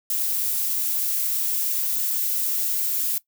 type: noise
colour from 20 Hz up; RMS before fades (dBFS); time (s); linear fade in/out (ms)
violet; -24; 0.1-3.18; 2
effects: noise-tail reverb RT60 0.1 s tail -18 dB re dry